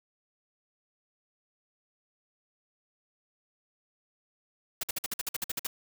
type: noise bursts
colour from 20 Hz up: white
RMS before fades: -32 dBFS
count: 12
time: 4.81-5.67 s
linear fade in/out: 5 ms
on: 24 ms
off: 52 ms
effects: none